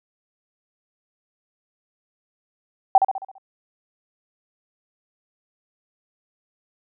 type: tone with echo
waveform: sine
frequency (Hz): 771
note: G5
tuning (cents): -29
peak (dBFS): -7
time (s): 2.95-2.98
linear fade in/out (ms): 2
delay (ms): 67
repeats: 6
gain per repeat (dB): -6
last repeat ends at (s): 3.382
effects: none